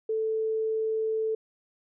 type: tone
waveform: sine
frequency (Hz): 440.5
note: A4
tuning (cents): +2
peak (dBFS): -25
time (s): 0.09-1.35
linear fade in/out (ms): 5
effects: none